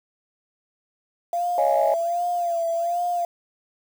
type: tone with vibrato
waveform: sine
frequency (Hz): 687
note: F5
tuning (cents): -29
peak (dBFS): -21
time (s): 1.33-3.25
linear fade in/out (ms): 2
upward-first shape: sine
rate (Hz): 1.3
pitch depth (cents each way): 49
type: chord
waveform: sine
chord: C# suspended second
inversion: none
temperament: equal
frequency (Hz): 554.4 / 622.3 / 830.6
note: C#5 / D#5 / G#5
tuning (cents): 0 / 0 / 0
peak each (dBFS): -22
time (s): 1.58-1.94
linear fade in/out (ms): 2
effects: tanh soft clip ceiling -9 dBFS + 7-bit